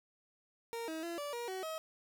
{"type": "tone with pitch steps", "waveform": "30% pulse", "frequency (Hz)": [463.4, 319.5, 339.5, 580, 475.6, 376.4, 637], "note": ["A#4", "D#4", "F4", "D5", "A#4", "F#4", "D#5"], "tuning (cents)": [-10, 46, -49, -22, 35, 30, 41], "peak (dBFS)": -36, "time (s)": [0.73, 1.78], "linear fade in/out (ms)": 0, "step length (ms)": 150, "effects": ["13-bit"]}